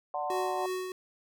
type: chord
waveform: sine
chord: D dominant seventh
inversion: none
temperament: equal with one note detuned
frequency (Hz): 587.3 / 740 / 895.9 / 1046.5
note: D5 / F#5 / A5 / C6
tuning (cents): 0 / 0 / +31 / 0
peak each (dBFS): -37 / -33 / -38 / -38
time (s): 0.14-0.66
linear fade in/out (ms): 2
type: tone with tremolo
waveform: square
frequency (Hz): 370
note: F#4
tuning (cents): 0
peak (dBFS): -31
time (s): 0.3-0.92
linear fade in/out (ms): 2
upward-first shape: triangle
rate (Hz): 3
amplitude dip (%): 50
effects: none